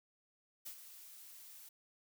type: noise with ADSR envelope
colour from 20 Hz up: blue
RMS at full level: -45 dBFS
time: 0.65-1.69 s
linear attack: 18 ms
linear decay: 76 ms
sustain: -10 dB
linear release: 6 ms
effects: none